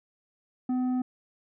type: tone with tanh clipping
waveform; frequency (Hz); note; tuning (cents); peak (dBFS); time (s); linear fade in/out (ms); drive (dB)
sine; 252.9; B3; +41; -26; 0.69-1.02; 5; 7
effects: none